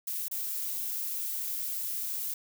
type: noise with dropouts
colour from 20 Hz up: violet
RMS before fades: -34 dBFS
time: 0.07-2.34 s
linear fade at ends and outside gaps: 5 ms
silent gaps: 0.283-0.312 s
effects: none